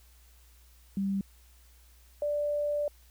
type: tone pair in turn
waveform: sine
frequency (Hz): 196 / 587.3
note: G3 / D5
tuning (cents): 0 / 0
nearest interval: octave + perfect fifth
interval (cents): 1900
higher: second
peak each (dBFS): -27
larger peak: neither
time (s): 0.97-1.21 / 2.22-2.88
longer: second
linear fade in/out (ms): 2
effects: added 60 Hz sine -56 dBFS peak until 3.1 s + white hiss -63 dBFS RMS until 3.1 s